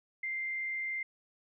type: tone with frequency modulation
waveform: sine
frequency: 2093 Hz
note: C7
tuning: in tune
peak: -33 dBFS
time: 0.23-1.03 s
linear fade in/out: 5 ms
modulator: 62.7 Hz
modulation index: 0.32
effects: none